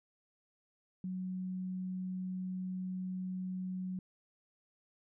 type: tone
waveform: sine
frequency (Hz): 185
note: F#3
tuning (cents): 0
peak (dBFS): -36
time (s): 1.04-3.99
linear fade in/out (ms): 2
effects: none